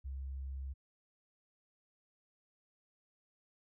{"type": "tone", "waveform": "sine", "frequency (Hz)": 67.2, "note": "C2", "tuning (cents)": 47, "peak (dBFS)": -39, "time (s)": [0.04, 0.74], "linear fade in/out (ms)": 20, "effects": []}